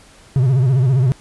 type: tone with vibrato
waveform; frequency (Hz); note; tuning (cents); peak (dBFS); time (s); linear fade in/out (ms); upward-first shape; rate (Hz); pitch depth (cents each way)
triangle; 130; C3; -11; -9; 0.36-1.12; 0; sine; 15; 130
effects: pink hiss -46 dBFS RMS until 1.2 s + resampled to 24000 Hz